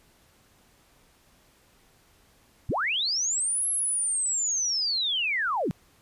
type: linear two-way sweep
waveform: sine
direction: up then down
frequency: 34.65 to 11180 to 122.9 Hz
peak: -24 dBFS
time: 2.69-5.71 s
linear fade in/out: 0 ms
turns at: 3.68 s
effects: pink hiss -61 dBFS RMS until 6.01 s + resampled to 32000 Hz